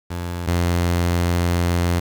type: tone pair in turn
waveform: sawtooth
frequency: 87.31 / 86.93 Hz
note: F2 / F2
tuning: 0 / -7 cents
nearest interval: unison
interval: 7 cents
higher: first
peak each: -21 / -13 dBFS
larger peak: second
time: 0.1-0.47 / 0.47-2 s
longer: second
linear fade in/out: 10 ms
effects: 7-bit